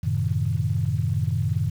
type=chord; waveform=sine; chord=F# diminished seventh; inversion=none; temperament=equal; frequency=92.5 / 110 / 130.81 / 155.56 Hz; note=F#2 / A2 / C3 / Eb3; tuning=0 / 0 / 0 / 0 cents; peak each=-26 / -25 / -27 / -27 dBFS; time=0.03-1.7 s; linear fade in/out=10 ms; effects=tanh soft clip ceiling -10 dBFS + 8-bit